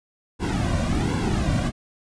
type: noise with flanger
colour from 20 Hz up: brown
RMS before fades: -23 dBFS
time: 0.39-1.72 s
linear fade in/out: 50 ms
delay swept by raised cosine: 1.6 to 2.36 ms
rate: 1.3 Hz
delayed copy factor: -0.9
effects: resampled to 22050 Hz